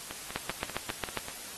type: two click trains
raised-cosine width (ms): 0.3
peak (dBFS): -14 / -21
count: 7 / 7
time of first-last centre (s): 0.36-1.173 / 0.11-1.284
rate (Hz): 7.38 / 5.11
effects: white hiss -43 dBFS RMS until 1.57 s + AAC 32 kbps